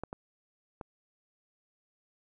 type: clicks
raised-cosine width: 1 ms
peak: -22 / -25 / -26 dBFS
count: 3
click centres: 0.036 / 0.129 / 0.812 s
effects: none